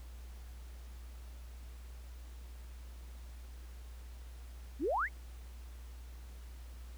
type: exponential sweep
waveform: sine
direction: up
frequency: 238.5 to 2288 Hz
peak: -30 dBFS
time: 4.79-5.09 s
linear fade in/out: 50 ms
effects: added 60 Hz sine -46 dBFS peak until 6.97 s + pink hiss -61 dBFS RMS until 6.97 s